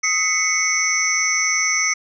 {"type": "tone cluster", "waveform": "sine", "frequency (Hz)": [1265, 2032, 2203, 5530, 6030], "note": ["D#6", "B6", "C#7", "F8", "F#8"], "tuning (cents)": [28, 49, -11, -18, 32], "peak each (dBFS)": [-28, -25, -21, -27, -20], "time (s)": [0.03, 1.94], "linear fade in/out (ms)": 10, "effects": []}